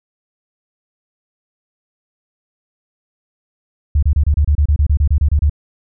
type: tone bursts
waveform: sine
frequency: 73.42 Hz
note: D2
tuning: in tune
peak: -9 dBFS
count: 15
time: 3.95-5.497 s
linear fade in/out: 5 ms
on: 77 ms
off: 28 ms
effects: none